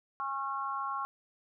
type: harmonic tone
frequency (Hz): 273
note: C#4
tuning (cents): -26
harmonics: 3 / 4 / 5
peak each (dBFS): -40 / -34 / -39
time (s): 0.2-1.05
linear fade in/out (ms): 0
effects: none